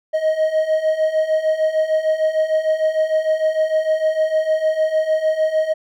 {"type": "beating tone pair", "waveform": "triangle", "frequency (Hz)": [624, 630.6], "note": ["D#5", "D#5"], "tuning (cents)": [5, 23], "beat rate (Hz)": 6.6, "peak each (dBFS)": [-19, -15], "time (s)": [0.13, 5.74], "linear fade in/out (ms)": 20, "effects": []}